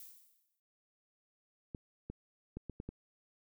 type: noise with exponential decay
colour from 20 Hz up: violet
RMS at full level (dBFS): -49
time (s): 0-0.6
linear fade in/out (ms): 1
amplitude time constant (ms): 130
type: clicks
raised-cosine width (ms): 3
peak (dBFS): -29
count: 6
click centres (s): 1.748 / 2.1 / 2.57 / 2.697 / 2.801 / 2.89
effects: none